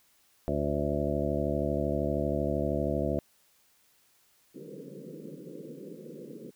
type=harmonic tone; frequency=72.8 Hz; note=D2; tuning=15 cents flat; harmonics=1 / 2 / 3 / 4 / 5 / 7 / 8 / 9; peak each=-35 / -35 / -35 / -35 / -35 / -35 / -35 / -35 dBFS; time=0.48-3.19 s; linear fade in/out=0 ms
type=band-pass noise; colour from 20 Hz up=white; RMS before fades=-44 dBFS; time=4.54-6.51 s; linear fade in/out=20 ms; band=140 to 520 Hz; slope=96 dB/octave
effects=white hiss -66 dBFS RMS until 6.55 s